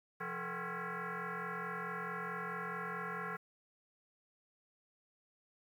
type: tone with frequency modulation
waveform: sine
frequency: 129.7 Hz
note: C3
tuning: 15 cents flat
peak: -38 dBFS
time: 0.2-3.37 s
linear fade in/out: 10 ms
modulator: 304 Hz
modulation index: 5.7
effects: 11-bit